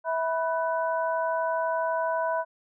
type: tone cluster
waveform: sine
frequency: 652 / 984 / 1500 Hz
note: E5 / B5 / F#6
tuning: -19 / -7 / +23 cents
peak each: -27 / -28 / -34 dBFS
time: 0.04-2.45 s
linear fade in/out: 50 ms
effects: none